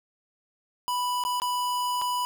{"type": "tone with dropouts", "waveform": "square", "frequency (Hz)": 987.8, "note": "B5", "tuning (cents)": 0, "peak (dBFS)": -26, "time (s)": [0.88, 2.25], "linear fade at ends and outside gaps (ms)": 0, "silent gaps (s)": [[1.238, 1.25], [1.4, 1.419], [2.015, 2.019]], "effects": []}